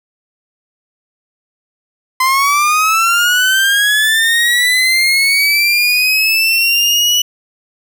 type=linear sweep; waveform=30% pulse; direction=up; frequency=1026 to 2960 Hz; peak=-7 dBFS; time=2.2-7.22 s; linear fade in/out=5 ms; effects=none